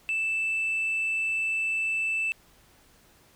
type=tone; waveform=sine; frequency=2643 Hz; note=E7; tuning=4 cents sharp; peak=-23 dBFS; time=0.09-2.32 s; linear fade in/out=0 ms; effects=tanh soft clip ceiling -23 dBFS + pink hiss -59 dBFS RMS until 3.35 s

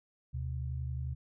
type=tone pair together; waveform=sine; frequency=75.3 / 126.64 Hz; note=D2 / B2; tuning=+44 / +44 cents; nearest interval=major sixth; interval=900 cents; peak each=-36 / -37 dBFS; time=0.33-1.15 s; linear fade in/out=20 ms; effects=none

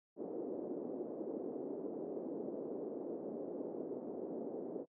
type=band-pass noise; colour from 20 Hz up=pink; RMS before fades=-43 dBFS; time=0.16-4.86 s; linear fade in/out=50 ms; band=280 to 490 Hz; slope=24 dB/octave; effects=noise-tail reverb RT60 0.1 s tail -26 dB re dry

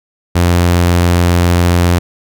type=tone; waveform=sawtooth; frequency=87.31 Hz; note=F2; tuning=in tune; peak=-4 dBFS; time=0.35-1.99 s; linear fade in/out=10 ms; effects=none

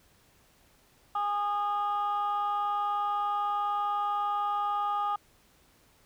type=tone pair together; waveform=sine; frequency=820.9 / 1230 Hz; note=G#5 / D#6; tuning=-20 / -20 cents; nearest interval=perfect fifth; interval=700 cents; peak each=-28 dBFS; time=1.15-5.16 s; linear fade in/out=5 ms; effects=tanh soft clip ceiling -23 dBFS + pink hiss -63 dBFS RMS until 6.05 s

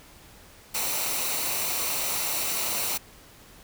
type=noise with comb filter; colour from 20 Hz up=white; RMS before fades=-28 dBFS; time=0.74-2.98 s; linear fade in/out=10 ms; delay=0.6 ms; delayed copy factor=-0.5; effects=pink hiss -51 dBFS RMS until 3.63 s

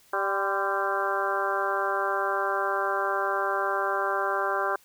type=harmonic tone with a mistuned harmonic; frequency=196.1 Hz; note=G3; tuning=1 cent sharp; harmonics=2 / 3 / 4 / 5 / 6 / 7 / 8; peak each=-32 / -32 / -32 / -32 / -32 / -32 / -32 dBFS; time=0.13-4.76 s; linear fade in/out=5 ms; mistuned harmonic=5; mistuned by=+66 cents; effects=white hiss -59 dBFS RMS until 4.84 s

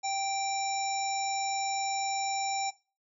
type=harmonic tone; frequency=784 Hz; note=G5; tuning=in tune; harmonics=1 / 3 / 5 / 7 / 9; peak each=-30 / -40 / -44 / -41 / -38 dBFS; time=0.03-2.71 s; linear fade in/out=20 ms; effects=noise-tail reverb RT60 0.3 s tail -17 dB re dry

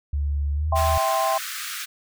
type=tone with pitch glide; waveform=sine; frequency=71.9 to 78.86 Hz; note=D2 to D#2; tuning=-36 to +24 cents; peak=-21 dBFS; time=0.13-0.98 s; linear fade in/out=5 ms; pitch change=+160 cents; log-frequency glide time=0.54-0.7 s
type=chord; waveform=sine; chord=C major; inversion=first; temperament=just; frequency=654.1 / 784.9 / 1046.5 Hz; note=E5 / G5 / C6; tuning=-14 / +2 / 0 cents; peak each=-24 dBFS; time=0.72-1.38 s; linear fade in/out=5 ms
type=high-pass noise; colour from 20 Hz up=pink; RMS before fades=-32 dBFS; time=0.75-1.86 s; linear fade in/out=20 ms; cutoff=1200 Hz; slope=96 dB/octave
effects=none

